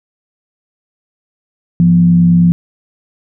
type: tone with frequency modulation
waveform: sine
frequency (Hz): 172.8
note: F3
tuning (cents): -18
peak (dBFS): -5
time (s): 1.8-2.52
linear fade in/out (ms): 0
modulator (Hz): 69.5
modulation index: 0.37
effects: none